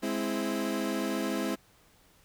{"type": "chord", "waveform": "30% pulse", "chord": "Ab augmented", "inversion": "none", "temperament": "equal", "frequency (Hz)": [207.7, 261.6, 329.6], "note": ["Ab3", "C4", "E4"], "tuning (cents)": [0, 0, 0], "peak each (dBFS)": -31, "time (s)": [0.02, 1.56], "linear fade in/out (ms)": 20, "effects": ["pink hiss -62 dBFS RMS until 2.24 s"]}